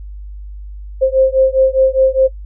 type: beating tone pair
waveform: sine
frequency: 525 / 529.9 Hz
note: C5 / C5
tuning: +6 / +22 cents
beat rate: 4.9 Hz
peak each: -12 dBFS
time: 1.01-2.28 s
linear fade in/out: 20 ms
effects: noise-tail reverb RT60 0.1 s tail -18 dB re dry + added 50 Hz sine -27 dBFS peak until 2.45 s